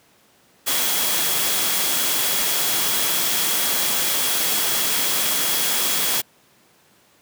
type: tone in noise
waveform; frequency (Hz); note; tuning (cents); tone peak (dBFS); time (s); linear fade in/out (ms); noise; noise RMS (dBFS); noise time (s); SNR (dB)
sine; 3322; G#7; 0; -30; 0.66-6.22; 20; white; -21; 0.66-6.22; -12
effects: pink hiss -56 dBFS RMS until 7.21 s + high-pass 150 Hz 12 dB/octave